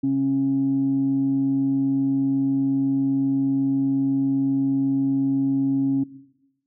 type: tone pair together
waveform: sine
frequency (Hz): 135.2 / 272.8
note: C#3 / C#4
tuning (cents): -43 / -28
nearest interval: octave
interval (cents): 1215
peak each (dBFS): -28 / -18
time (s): 0.03-6.04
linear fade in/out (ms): 10
effects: noise-tail reverb RT60 0.9 s tail -17 dB re dry + tanh soft clip ceiling -13 dBFS